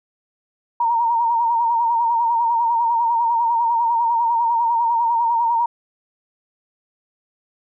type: tone with vibrato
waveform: sine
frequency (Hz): 932.3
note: A#5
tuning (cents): 0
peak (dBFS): -15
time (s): 0.8-5.66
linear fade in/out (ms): 5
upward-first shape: sine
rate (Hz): 10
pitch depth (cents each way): 51
effects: none

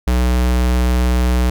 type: tone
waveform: square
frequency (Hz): 61.74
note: B1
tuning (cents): 0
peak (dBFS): -13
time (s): 0.07-1.5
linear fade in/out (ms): 5
effects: none

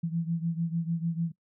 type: beating tone pair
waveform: sine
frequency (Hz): 165.2 / 171.9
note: E3 / F3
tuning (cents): +4 / -27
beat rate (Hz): 6.7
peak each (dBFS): -29 / -32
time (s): 0.03-1.32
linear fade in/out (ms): 10
effects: noise-tail reverb RT60 0.1 s tail -20 dB re dry

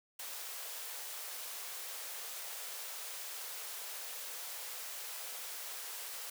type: high-pass noise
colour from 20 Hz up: white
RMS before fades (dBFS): -44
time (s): 0.19-6.3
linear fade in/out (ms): 5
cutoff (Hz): 420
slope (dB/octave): 48
effects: none

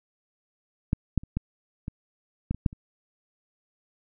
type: clicks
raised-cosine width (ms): 5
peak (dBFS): -10 / -9 / -30 / -14 / -20 / -14 / -24 / -9 / -29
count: 9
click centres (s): 0.931 / 1.177 / 1.235 / 1.37 / 1.881 / 2.51 / 2.546 / 2.662 / 2.729
effects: none

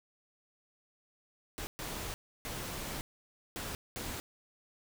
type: noise bursts at uneven times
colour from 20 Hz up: pink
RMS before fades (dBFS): -40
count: 5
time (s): 1.58-1.67 / 1.79-2.14 / 2.45-3.01 / 3.56-3.75 / 3.96-4.2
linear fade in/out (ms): 0
effects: none

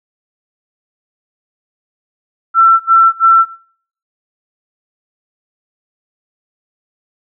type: tone bursts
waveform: sine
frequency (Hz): 1343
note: E6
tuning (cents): +32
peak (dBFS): -4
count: 3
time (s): 2.54-3.456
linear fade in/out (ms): 50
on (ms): 260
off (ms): 68
effects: noise-tail reverb RT60 0.6 s tail -21 dB re dry

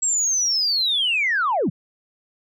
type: linear sweep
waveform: sine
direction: down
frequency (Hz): 7680 to 120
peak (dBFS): -17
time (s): 0.02-1.7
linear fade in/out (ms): 10
effects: tanh soft clip ceiling -13 dBFS

